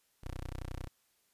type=tone; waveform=15% pulse; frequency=31.17 Hz; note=B0; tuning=17 cents sharp; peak=-33 dBFS; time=0.23-0.88 s; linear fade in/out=10 ms; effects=white hiss -73 dBFS RMS until 1.33 s + resampled to 32000 Hz